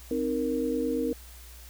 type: tone cluster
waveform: sine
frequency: 261.1 / 309.9 / 467 Hz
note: C4 / D#4 / A#4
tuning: -3 / -7 / +3 cents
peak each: -30 / -31 / -29 dBFS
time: 0.11-1.13 s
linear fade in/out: 2 ms
effects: added 60 Hz sine -46 dBFS peak until 1.69 s + white hiss -51 dBFS RMS until 1.69 s